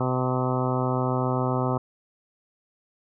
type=harmonic tone with a mistuned harmonic; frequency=127.6 Hz; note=C3; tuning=43 cents flat; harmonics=1 / 2 / 3 / 4 / 5 / 6 / 7 / 8 / 9 / 10; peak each=-26 / -29 / -31 / -32 / -33 / -34 / -34 / -35 / -36 / -36 dBFS; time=0-1.78 s; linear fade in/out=5 ms; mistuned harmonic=8; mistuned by=+23 cents; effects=none